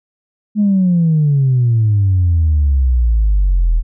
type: exponential sweep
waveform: sine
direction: down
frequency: 213.9 to 38.89 Hz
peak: -8 dBFS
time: 0.55-3.83 s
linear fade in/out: 50 ms
effects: tanh soft clip ceiling -6 dBFS